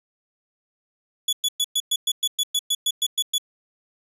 sawtooth tone bursts, 3410 Hz, G#7, 45 cents sharp, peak -16 dBFS, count 14, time 1.28-3.382 s, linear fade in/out 5 ms, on 48 ms, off 110 ms, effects resampled to 32000 Hz

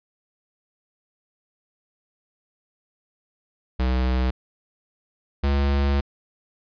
square tone pair in turn, 63.4 / 70.09 Hz, B1 / C#2, +46 / +20 cents, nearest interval major second, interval 174 cents, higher second, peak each -20 / -19 dBFS, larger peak second, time 3.79-4.31 / 5.43-6.01 s, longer second, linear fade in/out 10 ms, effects resampled to 11025 Hz

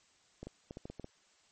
clicks, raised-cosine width 2 ms, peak -30 dBFS, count 8, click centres 0.43 / 0.47 / 0.709 / 0.771 / 0.855 / 0.9 / 0.997 / 1.044 s, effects white hiss -68 dBFS RMS until 1.51 s + MP3 32 kbps

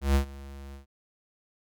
square tone with ADSR envelope, 69 Hz, C#2, 7 cents flat, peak -19 dBFS, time 0.01-0.86 s, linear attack 140 ms, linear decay 100 ms, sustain -22 dB, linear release 120 ms, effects none

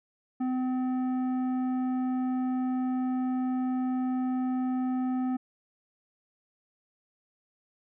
triangle tone with tanh clipping, 255.4 Hz, C4, 42 cents flat, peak -28 dBFS, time 0.4-5.37 s, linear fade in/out 10 ms, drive 14 dB, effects none

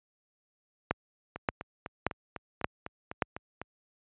two click trains, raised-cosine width 0.5 ms, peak -22 / -10 dBFS, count 10 / 5, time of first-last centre 1.36-3.616 / 0.91-3.222 s, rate 3.99 / 1.73 Hz, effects high-pass 60 Hz 12 dB/octave + resampled to 8000 Hz

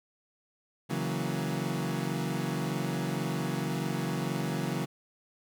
30% pulse chord, F# dominant seventh, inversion second, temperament equal with one note detuned, 138.59 / 163.11 / 185 / 233.1 Hz, C#3 / E3 / F#3 / A#3, 0 / -18 / 0 / 0 cents, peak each -32 / -32 / -33 / -35 dBFS, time 0.89-4.86 s, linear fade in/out 20 ms, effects none

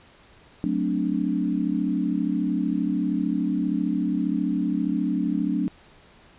sine chord, D dominant seventh, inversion first, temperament equal with one note detuned, 185 / 220 / 261.6 / 294.7 Hz, F#3 / A3 / C4 / D4, 0 / 0 / 0 / +6 cents, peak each -27 / -28 / -28 / -26 dBFS, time 0.64-5.68 s, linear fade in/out 0 ms, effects pink hiss -53 dBFS RMS until 6.38 s + resampled to 8000 Hz

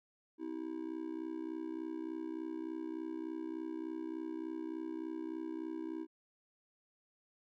triangle tone with amplitude modulation, 322.1 Hz, E4, 40 cents flat, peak -33 dBFS, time 0.38-6.07 s, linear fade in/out 50 ms, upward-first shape sine, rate 63.4 Hz, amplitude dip 90%, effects none

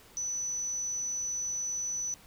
sine tone, 5970 Hz, F#8, 15 cents sharp, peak -31 dBFS, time 0.17-2.14 s, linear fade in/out 0 ms, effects pink hiss -56 dBFS RMS until 2.26 s

